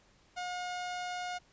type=tone; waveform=sawtooth; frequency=719 Hz; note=F#5; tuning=50 cents flat; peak=-32 dBFS; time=0.36-1.39 s; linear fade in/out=20 ms; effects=pink hiss -65 dBFS RMS until 1.52 s + resampled to 16000 Hz